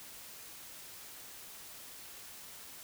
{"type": "silence", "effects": ["white hiss -50 dBFS RMS until 2.83 s"]}